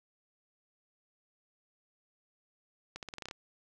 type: accelerating click train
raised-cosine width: 0.2 ms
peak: -24 dBFS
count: 9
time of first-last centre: 2.96-3.311 s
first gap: 68 ms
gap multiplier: 0.87
effects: none